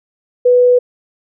sine tone, 493.9 Hz, B4, in tune, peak -6 dBFS, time 0.45-0.79 s, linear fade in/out 10 ms, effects none

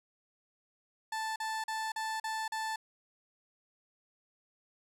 30% pulse tone bursts, 880 Hz, A5, in tune, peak -31 dBFS, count 6, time 1.12-2.76 s, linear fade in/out 5 ms, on 240 ms, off 40 ms, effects low-pass 11000 Hz 12 dB/octave

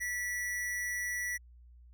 square tone with amplitude modulation, 1950 Hz, B6, 23 cents flat, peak -32 dBFS, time 0-1.38 s, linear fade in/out 20 ms, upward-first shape sine, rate 196 Hz, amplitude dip 40%, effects added 60 Hz sine -53 dBFS peak until 1.93 s

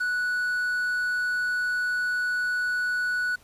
triangle tone with quantisation, 1476 Hz, F#6, 5 cents flat, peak -22 dBFS, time 0-3.36 s, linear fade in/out 10 ms, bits 8, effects pink hiss -57 dBFS RMS until 3.43 s + resampled to 32000 Hz

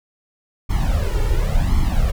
brown noise with flanger, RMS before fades -17 dBFS, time 0.69-2.12 s, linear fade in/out 20 ms, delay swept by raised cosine 0.93 to 2.23 ms, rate 0.92 Hz, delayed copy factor +1, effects none

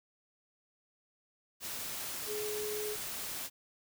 sine tone in noise, 422.3 Hz, G#4, 29 cents sharp, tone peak -36 dBFS, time 2.26-2.97 s, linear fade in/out 50 ms, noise white, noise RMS -40 dBFS, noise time 1.6-3.5 s, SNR +1 dB, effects none

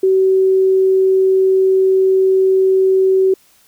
sine tone, 380 Hz, F#4, 46 cents sharp, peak -9 dBFS, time 0.03-3.34 s, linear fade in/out 5 ms, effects white hiss -52 dBFS RMS until 3.67 s

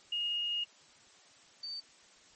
sine tone pair in turn, 2858 / 4578 Hz, F7 / D8, +39 / -45 cents, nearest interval minor sixth, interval 816 cents, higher second, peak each -31 / -38 dBFS, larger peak first, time 0.12-0.64 / 1.63-1.8 s, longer first, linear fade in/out 5 ms, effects white hiss -60 dBFS RMS until 2.35 s + MP3 32 kbps

